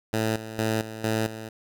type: tone with tremolo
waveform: 10% pulse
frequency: 110.6 Hz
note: A2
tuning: 9 cents sharp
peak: -15 dBFS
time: 0.13-1.49 s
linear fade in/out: 5 ms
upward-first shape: square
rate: 2.2 Hz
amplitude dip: 75%
effects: none